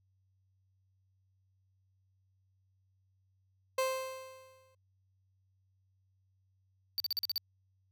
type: tone with exponential decay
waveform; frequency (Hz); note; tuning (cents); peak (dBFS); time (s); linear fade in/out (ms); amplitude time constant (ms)
30% pulse; 523.3; C5; 0; -25; 3.78-4.75; 5; 210
type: tone bursts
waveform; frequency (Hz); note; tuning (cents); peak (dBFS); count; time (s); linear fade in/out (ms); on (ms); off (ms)
square; 4603; D8; -36; -31; 7; 6.98-7.379; 0; 21; 42
effects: added 95 Hz sine -70 dBFS peak until 7.91 s